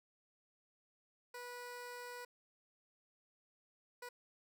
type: tone bursts at uneven times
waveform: 15% pulse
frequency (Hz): 489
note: B4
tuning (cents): -17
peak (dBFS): -40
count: 2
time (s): 1.34-2.25 / 4.02-4.09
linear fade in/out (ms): 5
effects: none